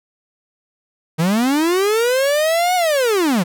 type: linear two-way sweep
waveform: 45% pulse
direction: up then down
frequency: 152.4 to 740 to 159.7 Hz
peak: -14 dBFS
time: 1.18-3.44 s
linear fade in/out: 20 ms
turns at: 2.75 s
effects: none